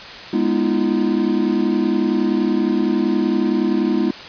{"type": "chord", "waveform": "triangle", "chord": "F half-diminished seventh", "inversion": "first", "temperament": "equal with one note detuned", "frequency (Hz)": [207.7, 246.9, 311.1, 341.8], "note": ["Ab3", "Cb4", "Eb4", "F4"], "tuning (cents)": [0, 0, 0, -37], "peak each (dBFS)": -19, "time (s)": [0.33, 4.11], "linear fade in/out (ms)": 5, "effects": ["white hiss -34 dBFS RMS until 4.28 s", "resampled to 11025 Hz"]}